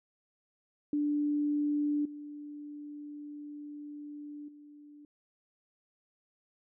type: tone with level steps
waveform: sine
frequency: 293.9 Hz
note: D4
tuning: 1 cent sharp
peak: -27 / -41 / -50 dBFS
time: 0.93-5.05 s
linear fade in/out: 2 ms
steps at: 2.05 / 4.48 s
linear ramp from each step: 5 ms
effects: none